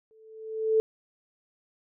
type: tone with exponential growth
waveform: sine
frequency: 440 Hz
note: A4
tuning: in tune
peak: -17 dBFS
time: 0.11-0.8 s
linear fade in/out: 0 ms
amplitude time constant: 150 ms
effects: none